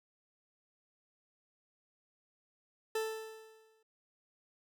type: tone with exponential decay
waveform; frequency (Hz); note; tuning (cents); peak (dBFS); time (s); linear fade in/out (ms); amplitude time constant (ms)
40% pulse; 440.8; A4; +3; -30; 2.95-3.83; 5; 190
effects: none